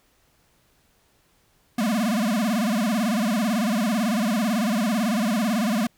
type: tone with vibrato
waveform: square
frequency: 220 Hz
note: A3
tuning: in tune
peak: -21 dBFS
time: 1.78-5.87 s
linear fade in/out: 5 ms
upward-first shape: sine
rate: 18 Hz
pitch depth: 200 cents each way
effects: pink hiss -63 dBFS RMS until 5.97 s